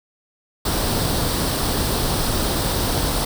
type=noise with comb filter; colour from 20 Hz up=pink; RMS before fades=-21 dBFS; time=0.65-3.25 s; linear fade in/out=5 ms; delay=0.22 ms; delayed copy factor=+0.5; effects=none